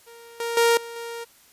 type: tone with level steps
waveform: sawtooth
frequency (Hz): 466.2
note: A#4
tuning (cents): 0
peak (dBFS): -40 / -22 / -12 / -31 / -28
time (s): 0.06-1.25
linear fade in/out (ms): 20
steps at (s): 0.4 / 0.57 / 0.77 / 0.96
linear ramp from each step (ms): 2
effects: white hiss -55 dBFS RMS until 1.52 s + resampled to 32000 Hz